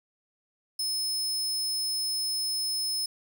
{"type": "tone", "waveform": "sawtooth", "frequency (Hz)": 5200, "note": "E8", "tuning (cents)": -24, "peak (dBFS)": -25, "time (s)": [0.79, 3.06], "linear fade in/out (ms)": 5, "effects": []}